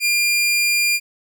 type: tone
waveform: sawtooth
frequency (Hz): 2400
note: D7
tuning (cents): +37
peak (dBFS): -12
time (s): 0-1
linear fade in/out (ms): 50
effects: none